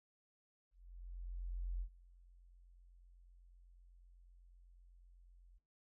sine tone with ADSR envelope, 44 Hz, F1, 14 cents sharp, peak -37 dBFS, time 0.71-5.59 s, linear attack 1100 ms, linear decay 78 ms, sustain -23 dB, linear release 21 ms, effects noise-tail reverb RT60 0.4 s tail -26 dB re dry

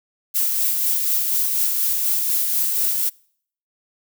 violet noise with tremolo, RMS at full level -19 dBFS, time 0.34-3.1 s, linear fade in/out 20 ms, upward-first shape sine, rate 4.1 Hz, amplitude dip 30%, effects noise-tail reverb RT60 0.6 s tail -26 dB re dry

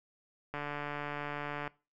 click train, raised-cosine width 0.5 ms, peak -23 dBFS, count 167, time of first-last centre 0.54-1.677 s, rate 146 Hz, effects noise-tail reverb RT60 0.3 s tail -21 dB re dry

